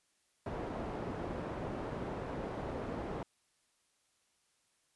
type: low-pass noise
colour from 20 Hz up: white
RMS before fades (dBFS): -40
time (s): 0.46-3.23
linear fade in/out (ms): 2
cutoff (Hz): 610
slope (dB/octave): 12
effects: white hiss -75 dBFS RMS until 4.95 s + resampled to 24000 Hz